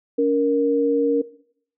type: tone pair together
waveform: sine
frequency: 283.5 / 467.8 Hz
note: C#4 / A#4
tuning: +39 / +6 cents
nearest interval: major sixth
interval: 867 cents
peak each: -20 / -17 dBFS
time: 0.18-1.22 s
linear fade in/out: 10 ms
effects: noise-tail reverb RT60 0.6 s tail -19 dB re dry